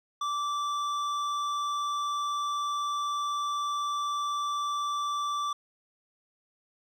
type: tone with hard clipping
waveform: sine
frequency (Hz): 1166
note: D6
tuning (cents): -13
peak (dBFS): -30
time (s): 0.21-5.53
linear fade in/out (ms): 5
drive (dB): 10
effects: none